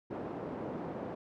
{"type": "band-pass noise", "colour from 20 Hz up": "pink", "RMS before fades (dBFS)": -40, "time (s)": [0.1, 1.15], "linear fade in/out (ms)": 10, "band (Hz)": [220, 670], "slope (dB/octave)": 12, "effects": []}